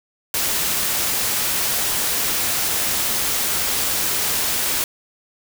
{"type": "noise", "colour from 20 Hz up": "white", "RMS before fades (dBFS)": -21, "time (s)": [0.34, 4.84], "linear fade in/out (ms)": 2, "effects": []}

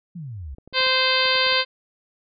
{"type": "exponential sweep", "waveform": "sine", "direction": "down", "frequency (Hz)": [185, 61.74], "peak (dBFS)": -31, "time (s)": [0.15, 0.55], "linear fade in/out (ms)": 10}
{"type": "clicks", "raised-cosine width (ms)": 2, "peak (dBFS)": -31, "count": 9, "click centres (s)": [0.584, 0.676, 0.727, 0.805, 0.867, 1.256, 1.355, 1.466, 1.524]}
{"type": "harmonic tone", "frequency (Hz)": 519, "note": "C5", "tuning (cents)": -14, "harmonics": [1, 2, 3, 4, 5, 6, 7, 8, 9], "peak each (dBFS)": [-26, -26, -26, -26, -26, -26, -26, -26, -26], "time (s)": [0.73, 1.65], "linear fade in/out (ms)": 50}
{"effects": []}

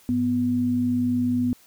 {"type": "tone pair together", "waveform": "sine", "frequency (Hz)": [103.09, 246.9], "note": ["G#2", "B3"], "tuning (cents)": [-12, 0], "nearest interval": "octave + minor third", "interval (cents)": 1512, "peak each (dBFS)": [-30, -20], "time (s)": [0.09, 1.53], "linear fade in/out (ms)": 0, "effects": ["white hiss -55 dBFS RMS until 1.66 s"]}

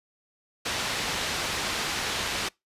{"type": "low-pass noise", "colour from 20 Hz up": "white", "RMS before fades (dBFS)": -30, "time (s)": [0.65, 2.49], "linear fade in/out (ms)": 10, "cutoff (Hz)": 4400, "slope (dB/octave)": 12, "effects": ["noise-tail reverb RT60 0.2 s tail -25 dB re dry", "resampled to 32000 Hz"]}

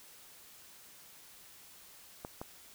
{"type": "clicks", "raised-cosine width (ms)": 1, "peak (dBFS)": -26, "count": 2, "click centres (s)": [2.249, 2.415], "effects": ["white hiss -56 dBFS RMS until 2.74 s"]}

